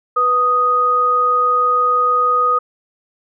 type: tone pair together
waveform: sine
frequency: 493.9 / 1244.6 Hz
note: B4 / D#6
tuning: 0 / 0 cents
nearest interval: octave + major third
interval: 1600 cents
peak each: -22 / -12 dBFS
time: 0.16-2.59 s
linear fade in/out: 10 ms
effects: none